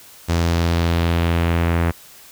sawtooth tone with low-pass filter sweep, 84.5 Hz, E2, 43 cents sharp, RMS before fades -18 dBFS, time 0.28-1.92 s, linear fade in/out 20 ms, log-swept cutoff 6500 to 2000 Hz, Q 1.4, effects white hiss -44 dBFS RMS until 2.31 s

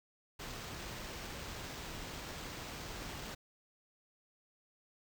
pink noise with sample-and-hold, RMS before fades -45 dBFS, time 0.39-3.35 s, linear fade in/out 10 ms, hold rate 11025 Hz, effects none

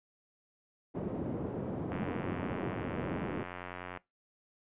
pink band-pass noise, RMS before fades -37 dBFS, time 0.94-3.44 s, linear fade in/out 20 ms, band 150 to 450 Hz, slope 12 dB/octave
click train, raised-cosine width 0.5 ms, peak -26 dBFS, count 186, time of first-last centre 1.92-3.973 s, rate 90.1 Hz
effects noise-tail reverb RT60 0.2 s tail -21 dB re dry + resampled to 8000 Hz

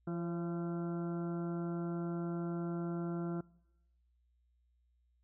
harmonic tone with a mistuned harmonic, 170.7 Hz, F3, 39 cents flat, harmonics 1 / 2 / 3 / 4 / 5 / 6 / 7 / 8 / 9, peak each -37 / -40 / -54 / -49 / -59 / -57 / -62 / -51 / -64 dBFS, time 0.07-3.41 s, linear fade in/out 5 ms, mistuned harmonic 3, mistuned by +71 cents, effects noise-tail reverb RT60 1.0 s tail -24 dB re dry + added 60 Hz sine -70 dBFS peak until 5.23 s

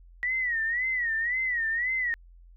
sine tone with vibrato, 1921 Hz, B6, 48 cents flat, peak -25 dBFS, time 0.23-2.14 s, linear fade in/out 0 ms, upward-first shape sine, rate 1.9 Hz, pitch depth 130 cents each way, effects added 43 Hz sine -49 dBFS peak until 2.56 s

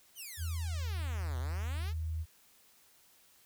5% pulse exponential two-way sweep, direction down then up, 3200 to 119.4 to 462.7 Hz, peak -34 dBFS, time 0.15-1.94 s, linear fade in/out 50 ms, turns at 1.38 s
sine tone with pitch glide, 82.41 to 79.88 Hz, E2 to D#2, 0 to +46 cents, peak -33 dBFS, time 0.37-2.26 s, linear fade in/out 50 ms, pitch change -54 cents, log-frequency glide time 0.71-1.44 s
effects white hiss -64 dBFS RMS until 3.45 s

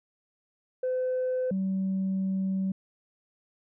sine tone pair in turn, 510 / 191.03 Hz, C5 / G3, -44 / -44 cents, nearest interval octave + perfect fourth, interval 1700 cents, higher first, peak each -24 dBFS, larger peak neither, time 0.83-1.51 / 1.51-2.72 s, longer second, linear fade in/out 5 ms, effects tanh soft clip ceiling -23 dBFS

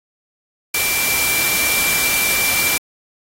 sine tone in noise, 2349 Hz, D7, in tune, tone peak -20 dBFS, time 0.74-2.78 s, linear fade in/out 5 ms, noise white, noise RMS -19 dBFS, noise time 0.74-2.78 s, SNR -4 dB, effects AAC 48 kbps

